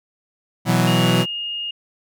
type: chord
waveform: sawtooth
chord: B suspended fourth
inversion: none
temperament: equal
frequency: 123.47 / 164.81 / 185 Hz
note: B2 / E3 / F#3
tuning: 0 / 0 / 0 cents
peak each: -15 dBFS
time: 0.65-1.26 s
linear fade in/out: 50 ms
type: tone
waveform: sine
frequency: 2844 Hz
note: F7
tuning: 31 cents sharp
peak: -24 dBFS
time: 0.87-1.71 s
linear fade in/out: 5 ms
effects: none